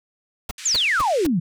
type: noise bursts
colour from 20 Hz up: pink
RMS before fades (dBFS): -27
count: 4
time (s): 0.49-1.268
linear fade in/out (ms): 5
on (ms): 22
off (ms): 230
type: band-pass noise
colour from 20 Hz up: pink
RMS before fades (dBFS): -37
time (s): 0.58-1.25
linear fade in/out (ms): 2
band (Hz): 1900 to 8700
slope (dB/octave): 24
type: exponential sweep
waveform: sine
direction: down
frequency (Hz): 7560 to 153.3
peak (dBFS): -17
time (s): 0.65-1.4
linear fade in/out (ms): 10
effects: none